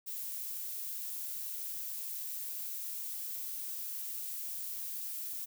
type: noise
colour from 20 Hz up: violet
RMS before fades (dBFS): -40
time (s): 0.06-5.46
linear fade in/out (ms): 20
effects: none